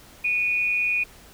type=tone with amplitude modulation; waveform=sine; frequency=2455 Hz; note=D#7; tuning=24 cents flat; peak=-18 dBFS; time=0.24-1.04 s; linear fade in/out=10 ms; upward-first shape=sine; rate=196 Hz; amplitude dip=50%; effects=pink hiss -49 dBFS RMS until 1.33 s